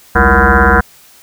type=tone with frequency modulation; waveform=sine; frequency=740 Hz; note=F#5; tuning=in tune; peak=-5 dBFS; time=0.15-0.81 s; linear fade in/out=10 ms; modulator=133 Hz; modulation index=6.8; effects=white hiss -43 dBFS RMS until 1.22 s